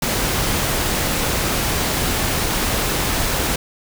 pink noise, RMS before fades -20 dBFS, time 0.02-3.56 s, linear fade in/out 5 ms, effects none

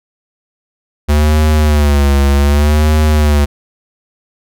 square tone with vibrato, 73.3 Hz, D2, 3 cents flat, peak -8 dBFS, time 1.08-3.46 s, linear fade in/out 20 ms, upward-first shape sine, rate 0.66 Hz, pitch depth 86 cents each way, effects none

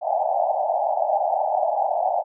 white band-pass noise, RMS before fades -22 dBFS, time 0.01-2.24 s, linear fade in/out 50 ms, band 600 to 840 Hz, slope 96 dB/octave, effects none

